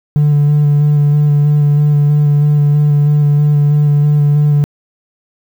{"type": "tone with vibrato", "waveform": "triangle", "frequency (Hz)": 146.83, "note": "D3", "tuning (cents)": 0, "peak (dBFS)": -4, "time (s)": [0.16, 4.64], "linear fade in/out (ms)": 0, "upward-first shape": "square", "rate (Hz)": 3.1, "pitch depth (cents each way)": 14, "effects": ["tanh soft clip ceiling -2 dBFS", "7-bit"]}